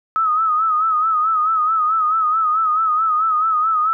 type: tone with vibrato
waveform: sine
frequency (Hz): 1275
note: D#6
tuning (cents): +42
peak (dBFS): -14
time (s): 0.16-3.93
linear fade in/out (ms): 0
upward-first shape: sine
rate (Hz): 4.6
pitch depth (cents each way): 69
effects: none